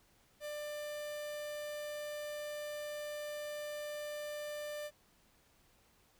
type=tone; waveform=45% pulse; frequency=594 Hz; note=D5; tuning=20 cents sharp; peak=-40 dBFS; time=0.4-4.91 s; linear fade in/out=50 ms; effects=pink hiss -69 dBFS RMS until 6.19 s